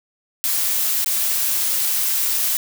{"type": "noise with dropouts", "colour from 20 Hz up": "blue", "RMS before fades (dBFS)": -20, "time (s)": [0.44, 2.57], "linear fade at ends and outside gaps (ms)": 0, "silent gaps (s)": [1.045, 1.061], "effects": []}